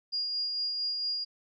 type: tone with tremolo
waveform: sine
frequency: 4840 Hz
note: D#8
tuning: 49 cents flat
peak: -28 dBFS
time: 0.12-1.25 s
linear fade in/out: 20 ms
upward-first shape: sine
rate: 4.4 Hz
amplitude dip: 30%
effects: none